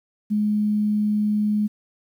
sine tone, 210 Hz, G#3, 19 cents sharp, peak -18 dBFS, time 0.3-1.68 s, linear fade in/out 20 ms, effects 9-bit

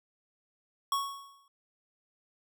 square tone with exponential decay, 1108.7 Hz, C#6, in tune, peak -26 dBFS, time 0.92-1.48 s, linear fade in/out 2 ms, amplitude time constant 120 ms, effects none

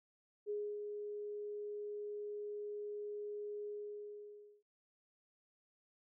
sine tone with ADSR envelope, 415.3 Hz, G#4, in tune, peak -36 dBFS, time 0.46-4.63 s, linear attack 39 ms, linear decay 280 ms, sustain -5 dB, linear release 960 ms, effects none

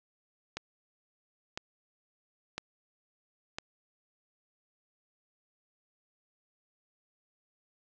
click train, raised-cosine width 0.2 ms, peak -18 dBFS, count 4, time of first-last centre 0.57-3.585 s, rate 0.995 Hz, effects low-pass 7000 Hz 12 dB/octave + 10-bit

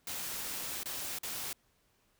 white noise with dropouts, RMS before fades -39 dBFS, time 0.07-1.53 s, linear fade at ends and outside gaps 2 ms, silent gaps 0.833-0.857 / 1.187-1.232 s, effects pink hiss -72 dBFS RMS until 2.19 s

